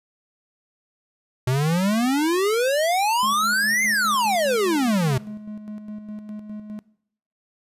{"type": "exponential two-way sweep", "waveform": "square", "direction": "up then down", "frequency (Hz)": [123.47, 2132, 123.47], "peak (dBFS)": -19, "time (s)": [1.47, 5.18], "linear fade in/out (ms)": 5, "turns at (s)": 3.84}
{"type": "tone with tremolo", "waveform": "triangle", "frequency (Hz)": 211.6, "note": "G#3", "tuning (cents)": 33, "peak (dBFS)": -28, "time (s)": [3.23, 6.79], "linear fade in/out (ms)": 0, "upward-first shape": "square", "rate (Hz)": 4.9, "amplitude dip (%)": 50}
{"effects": ["noise-tail reverb RT60 0.7 s tail -21 dB re dry", "resampled to 32000 Hz"]}